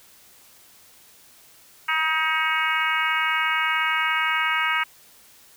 harmonic tone, 317 Hz, D#4, 32 cents sharp, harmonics 3 / 4 / 5 / 6 / 7 / 8 / 9, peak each -29 / -26 / -27 / -30 / -25 / -33 / -31 dBFS, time 1.88-4.84 s, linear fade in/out 10 ms, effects white hiss -52 dBFS RMS until 5.56 s

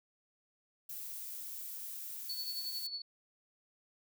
violet noise, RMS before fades -44 dBFS, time 0.89-2.87 s, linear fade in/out 5 ms
sine tone with tremolo, 4435 Hz, C#8, in tune, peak -36 dBFS, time 2.29-3.02 s, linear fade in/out 5 ms, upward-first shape sine, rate 11 Hz, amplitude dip 60%
effects none

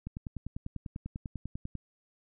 click train, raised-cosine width 5 ms, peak -25 dBFS, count 18, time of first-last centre 0.07-1.753 s, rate 10.1 Hz, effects none

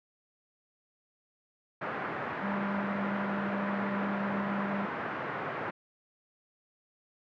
white band-pass noise, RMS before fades -36 dBFS, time 1.81-5.71 s, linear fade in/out 10 ms, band 120 to 1700 Hz, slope 24 dB/octave
harmonic tone, 199.9 Hz, G3, 34 cents sharp, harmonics 1 / 3 / 5 / 7, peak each -32 / -42 / -46 / -49 dBFS, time 2.42-4.87 s, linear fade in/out 20 ms
effects none

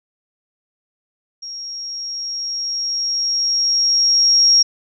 sine tone with level ramp, 5588 Hz, F8, in tune, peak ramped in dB -28 to -8 dBFS, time 1.42-4.63 s, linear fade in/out 10 ms, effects none

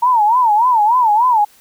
sine tone with vibrato, 918 Hz, A#5, 27 cents flat, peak -9 dBFS, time 0.02-1.45 s, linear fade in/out 10 ms, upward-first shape sine, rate 3.4 Hz, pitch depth 180 cents each way, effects white hiss -49 dBFS RMS until 1.6 s

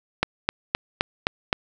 click train, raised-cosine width 0.3 ms, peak -3 dBFS, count 6, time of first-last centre 0.23-1.529 s, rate 3.85 Hz, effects none

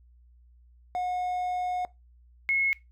triangle / sine tone pair in turn, 725 / 2176 Hz, F#5 / C#7, -35 / -33 cents, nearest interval octave + perfect fifth, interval 1902 cents, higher second, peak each -25 / -22 dBFS, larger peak second, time 0.95-1.85 / 2.49-2.73 s, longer first, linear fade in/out 0 ms, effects noise-tail reverb RT60 0.2 s tail -20 dB re dry + added 60 Hz sine -54 dBFS peak until 2.91 s

